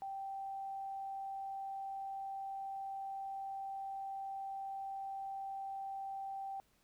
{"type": "tone", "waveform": "sine", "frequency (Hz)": 781, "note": "G5", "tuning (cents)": -7, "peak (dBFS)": -40, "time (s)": [0.02, 6.6], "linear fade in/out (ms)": 0, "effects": ["pink hiss -73 dBFS RMS until 6.83 s"]}